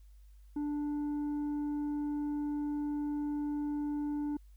sine tone with tanh clipping, 293.7 Hz, D4, in tune, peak -33 dBFS, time 0.56-4.37 s, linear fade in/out 5 ms, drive 5 dB, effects added 50 Hz sine -53 dBFS peak until 4.56 s + white hiss -75 dBFS RMS until 4.56 s

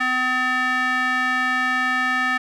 square tone with band-pass filter, 254.3 Hz, C4, 49 cents flat, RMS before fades -21 dBFS, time 0-2.38 s, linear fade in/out 10 ms, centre 1700 Hz, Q 3.2, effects none

